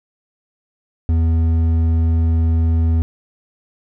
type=tone with hard clipping; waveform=triangle; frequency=81.9 Hz; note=E2; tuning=11 cents flat; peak=-14 dBFS; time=1.09-3.02 s; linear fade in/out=0 ms; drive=10 dB; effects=none